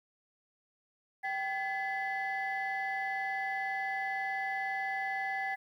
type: tone cluster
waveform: sine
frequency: 777 / 1713 / 2011 Hz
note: G5 / A6 / B6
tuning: -16 / -47 / +31 cents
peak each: -34 / -37 / -36 dBFS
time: 1.23-5.56 s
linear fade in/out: 20 ms
effects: tanh soft clip ceiling -26 dBFS + 11-bit